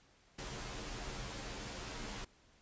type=noise with comb filter; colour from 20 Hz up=pink; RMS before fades=-44 dBFS; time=0.38-2.25 s; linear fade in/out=10 ms; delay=12 ms; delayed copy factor=-0.75; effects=pink hiss -67 dBFS RMS until 2.61 s + resampled to 16000 Hz